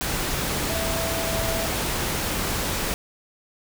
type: tone in noise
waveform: sine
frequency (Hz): 659.3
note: E5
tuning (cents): 0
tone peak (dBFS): -29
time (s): 0.7-1.66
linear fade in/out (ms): 0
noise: pink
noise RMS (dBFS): -26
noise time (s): 0.01-2.94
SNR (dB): -6
effects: none